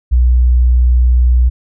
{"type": "tone", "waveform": "sine", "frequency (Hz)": 61.4, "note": "B1", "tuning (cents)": -9, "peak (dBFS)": -6, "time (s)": [0.11, 1.5], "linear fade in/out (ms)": 20, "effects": []}